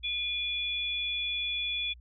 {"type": "tone pair together", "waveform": "sine", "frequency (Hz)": [2422, 3425], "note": ["D#7", "A7"], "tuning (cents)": [-47, -47], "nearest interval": "tritone", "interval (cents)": 600, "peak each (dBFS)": [-34, -31], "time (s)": [0.03, 1.94], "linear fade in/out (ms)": 20, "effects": ["added 60 Hz sine -49 dBFS peak until 2 s"]}